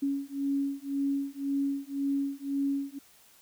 sine beating tone pair, 277.2 / 279.1 Hz, C#4 / C#4, 0 / +12 cents, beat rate 1.9 Hz, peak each -31 dBFS, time 0.02-2.99 s, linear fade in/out 10 ms, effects white hiss -59 dBFS RMS until 3.41 s

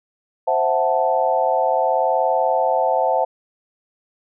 sine chord, F# half-diminished seventh, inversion second, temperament equal, 523.3 / 659.3 / 740 / 880 Hz, C5 / E5 / F#5 / A5, 0 / 0 / 0 / 0 cents, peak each -21 dBFS, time 0.47-3.25 s, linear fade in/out 10 ms, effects none

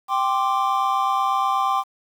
triangle chord, G suspended fourth, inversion none, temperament equal, 784 / 1046.5 / 1174.7 Hz, G5 / C6 / D6, 0 / 0 / 0 cents, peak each -21 dBFS, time 0.08-1.84 s, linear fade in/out 50 ms, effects 8-bit

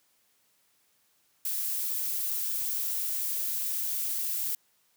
violet noise with high-pass filter sweep, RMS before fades -31 dBFS, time 1.45-4.55 s, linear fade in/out 2 ms, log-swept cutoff 520 to 1600 Hz, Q 0.99, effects white hiss -69 dBFS RMS until 4.96 s + high-pass 80 Hz 12 dB/octave

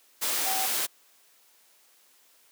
sine tone in noise, 766 Hz, G5, 40 cents flat, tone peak -31 dBFS, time 0.45-0.67 s, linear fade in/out 20 ms, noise white, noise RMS -28 dBFS, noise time 0.21-0.87 s, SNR -6 dB, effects white hiss -61 dBFS RMS until 2.51 s + high-pass 300 Hz 12 dB/octave

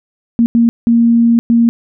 sine tone bursts at uneven times, 233.1 Hz, A#3, in tune, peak -6 dBFS, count 4, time 0.39-0.46 / 0.55-0.69 / 0.87-1.39 / 1.5-1.69 s, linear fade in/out 0 ms, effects none

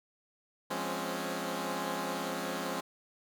10% pulse chord, Db major seventh, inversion first, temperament equal with one note detuned, 174.61 / 207.7 / 259.4 / 277.2 Hz, F3 / Ab3 / C4 / Db4, 0 / 0 / -15 / 0 cents, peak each -31 dBFS, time 0.7-2.81 s, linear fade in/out 10 ms, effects none

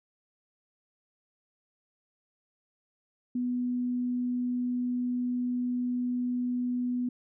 sine tone, 246.9 Hz, B3, in tune, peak -27 dBFS, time 3.35-7.09 s, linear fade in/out 5 ms, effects none

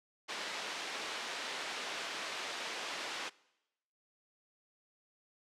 white band-pass noise, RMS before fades -41 dBFS, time 0.28-3.3 s, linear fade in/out 20 ms, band 350 to 3700 Hz, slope 12 dB/octave, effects noise-tail reverb RT60 0.9 s tail -22 dB re dry + low-pass 9000 Hz 12 dB/octave

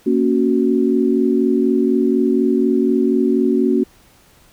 sine chord, F# major, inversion first, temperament equal, 233.1 / 277.2 / 370 Hz, A#3 / C#4 / F#4, 0 / 0 / 0 cents, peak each -17 dBFS, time 0.06-3.84 s, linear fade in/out 10 ms, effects pink hiss -51 dBFS RMS until 4.52 s

